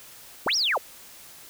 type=linear two-way sweep; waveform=sine; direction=up then down; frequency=58.6 to 5810 to 378.1 Hz; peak=-21 dBFS; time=0.46-0.78 s; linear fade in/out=5 ms; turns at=0.56 s; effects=white hiss -47 dBFS RMS until 1.49 s